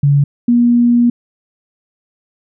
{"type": "tone pair in turn", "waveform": "sine", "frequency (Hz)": [142.3, 239.3], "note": ["C#3", "A#3"], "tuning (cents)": [46, 46], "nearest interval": "major sixth", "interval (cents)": 900, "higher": "second", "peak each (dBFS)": -7, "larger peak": "neither", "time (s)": [[0.03, 0.24], [0.48, 1.1]], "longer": "second", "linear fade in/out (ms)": 5, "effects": []}